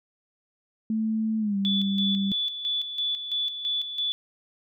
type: tone with pitch glide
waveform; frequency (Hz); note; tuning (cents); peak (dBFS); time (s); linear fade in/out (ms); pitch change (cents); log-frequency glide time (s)
sine; 220 to 197.13; A3 to G3; 0 to +10; -23; 0.9-2.32; 2; -190; 1.39-1.57
type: tone with tremolo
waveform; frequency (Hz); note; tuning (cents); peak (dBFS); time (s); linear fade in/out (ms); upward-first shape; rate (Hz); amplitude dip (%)
sine; 3457; A7; -31; -24; 1.65-4.12; 0; square; 3; 60
effects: none